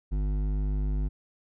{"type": "tone with hard clipping", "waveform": "triangle", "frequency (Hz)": 50.4, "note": "G1", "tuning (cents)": 49, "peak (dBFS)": -27, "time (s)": [0.11, 1.09], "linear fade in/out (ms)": 20, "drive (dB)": 15, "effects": []}